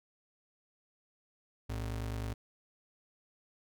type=ring-modulated tone; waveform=square; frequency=84.1 Hz; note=E2; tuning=35 cents sharp; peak=-33 dBFS; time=1.69-2.34 s; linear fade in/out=10 ms; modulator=24.9 Hz; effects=none